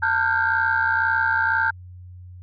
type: tone cluster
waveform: sine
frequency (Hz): 895 / 1407 / 1533 / 1595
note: A5 / F6 / G6 / G6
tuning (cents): +29 / +12 / -39 / +30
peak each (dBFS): -23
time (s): 0.02-1.71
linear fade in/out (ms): 10
effects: tanh soft clip ceiling -9 dBFS + added 90 Hz sine -38 dBFS peak until 2.42 s